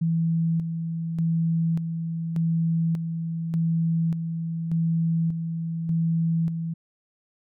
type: tone with tremolo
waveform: sine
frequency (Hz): 164.81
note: E3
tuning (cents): 0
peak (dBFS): -20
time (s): 0.01-6.74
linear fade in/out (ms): 10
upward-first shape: square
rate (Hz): 0.85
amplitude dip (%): 50
effects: none